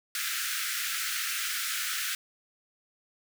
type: high-pass noise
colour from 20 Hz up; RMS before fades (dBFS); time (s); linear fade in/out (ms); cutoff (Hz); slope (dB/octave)
pink; -32; 0.15-2.15; 2; 1300; 96
effects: none